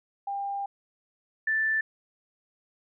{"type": "tone pair in turn", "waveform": "sine", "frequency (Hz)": [798, 1763.7], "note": ["G5", "A6"], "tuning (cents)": [31, 4], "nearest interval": "octave + major second", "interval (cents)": 1373, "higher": "second", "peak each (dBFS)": [-29, -23], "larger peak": "second", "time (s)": [[0.27, 0.66], [1.47, 1.81]], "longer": "first", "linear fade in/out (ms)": 5, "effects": []}